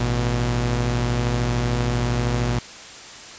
sawtooth tone pair together, 53.95 / 120.9 Hz, A1 / B2, -33 / -36 cents, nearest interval octave + major second, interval 1397 cents, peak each -21 / -17 dBFS, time 0-2.59 s, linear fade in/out 5 ms, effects white hiss -39 dBFS RMS until 3.38 s + resampled to 16000 Hz

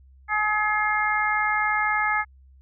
harmonic tone, 423.9 Hz, G#4, 35 cents sharp, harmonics 2 / 3 / 4 / 5, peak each -26 / -26 / -26 / -26 dBFS, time 0.28-2.25 s, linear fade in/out 50 ms, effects added 66 Hz sine -49 dBFS peak until 2.61 s

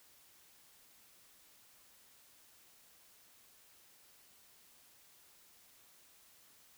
silence, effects white hiss -64 dBFS RMS until 6.77 s

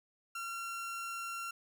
30% pulse tone, 1369 Hz, F6, 35 cents flat, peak -36 dBFS, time 0.35-1.51 s, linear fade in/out 5 ms, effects none

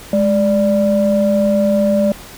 sine tone pair together, 208 / 587.3 Hz, G#3 / D5, +3 / 0 cents, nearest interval octave + tritone, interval 1797 cents, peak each -13 dBFS, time 0.13-2.12 s, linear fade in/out 2 ms, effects tanh soft clip ceiling -4 dBFS + pink hiss -36 dBFS RMS until 2.37 s

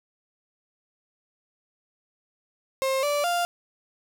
35% pulse tone with pitch steps, 532 / 582 / 698 Hz, C5 / D5 / F5, +29 / -16 / -1 cents, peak -21 dBFS, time 2.82-3.45 s, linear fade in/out 0 ms, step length 210 ms, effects none

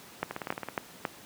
two click trains, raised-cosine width 0.5 ms, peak -13 / -19 dBFS, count 4 / 8, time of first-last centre 0.23-1.052 / 0.31-0.686 s, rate 3.65 / 18.6 Hz, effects pink hiss -50 dBFS RMS until 1.25 s + high-pass 150 Hz 12 dB/octave

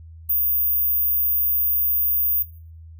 sine tone, 14917 Hz, A#9, in tune, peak -17 dBFS, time 0.29-2.43 s, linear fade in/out 10 ms, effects noise-tail reverb RT60 0.5 s tail -19 dB re dry + added 81 Hz sine -39 dBFS peak until 2.99 s

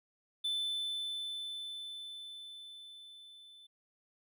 triangle tone with level ramp, 3520 Hz, A7, in tune, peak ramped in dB -30 to -53 dBFS, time 0.44-3.67 s, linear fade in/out 10 ms, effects none

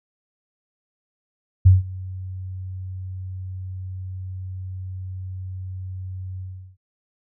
sine tone with ADSR envelope, 93.2 Hz, F#2, 13 cents sharp, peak -6 dBFS, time 1.65-6.77 s, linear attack 15 ms, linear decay 160 ms, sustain -23 dB, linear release 370 ms, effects none

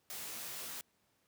white noise with comb filter, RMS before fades -44 dBFS, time 0.1-0.81 s, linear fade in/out 0 ms, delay 20 ms, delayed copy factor -0.9, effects pink hiss -75 dBFS RMS until 1.27 s + high-pass 100 Hz 12 dB/octave

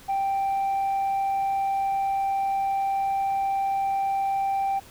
sine tone, 784 Hz, G5, in tune, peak -20 dBFS, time 0.08-4.8 s, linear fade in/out 20 ms, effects tanh soft clip ceiling -21 dBFS + pink hiss -49 dBFS RMS until 4.9 s

